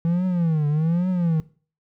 triangle tone with vibrato, 164.81 Hz, E3, in tune, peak -16 dBFS, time 0.05-1.4 s, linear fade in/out 0 ms, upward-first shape triangle, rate 1.2 Hz, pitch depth 220 cents each way, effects noise-tail reverb RT60 0.4 s tail -19 dB re dry

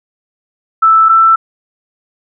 sine tone pair in turn, 1319 / 1330.5 Hz, E6 / E6, +1 / +16 cents, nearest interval unison, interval 15 cents, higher second, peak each -4 dBFS, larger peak neither, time 0.82-1.09 / 1.09-1.36 s, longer neither, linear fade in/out 10 ms, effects none

